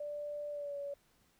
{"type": "tone with pitch glide", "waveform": "sine", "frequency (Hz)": [587.3, 567.3], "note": ["D5", "C#5"], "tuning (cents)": [0, 40], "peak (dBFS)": -38, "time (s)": [0, 0.94], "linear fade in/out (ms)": 5, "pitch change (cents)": -60, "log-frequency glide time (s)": [0.5, 0.77], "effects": ["pink hiss -71 dBFS RMS until 1.39 s"]}